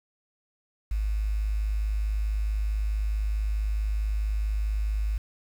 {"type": "tone with quantisation", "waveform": "sine", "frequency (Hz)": 52.3, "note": "G#1", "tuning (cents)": 13, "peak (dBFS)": -24, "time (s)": [0.91, 5.18], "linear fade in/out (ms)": 5, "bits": 8, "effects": []}